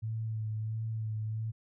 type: tone with vibrato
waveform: sine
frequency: 110 Hz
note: A2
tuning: in tune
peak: -32 dBFS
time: 0.02-1.52 s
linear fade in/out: 20 ms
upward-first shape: sine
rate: 1.5 Hz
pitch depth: 26 cents each way
effects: none